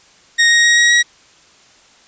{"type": "tone with pitch steps", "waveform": "sawtooth", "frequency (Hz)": [1864.7, 1875.5, 1886.4, 1897.3, 1908.3], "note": ["A#6", "A#6", "A#6", "A#6", "A#6"], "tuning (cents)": [0, 10, 20, 30, 40], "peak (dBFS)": -5, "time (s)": [0.38, 1.03], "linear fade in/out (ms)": 20, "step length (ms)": 130, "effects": ["white hiss -48 dBFS RMS until 2.07 s", "resampled to 16000 Hz"]}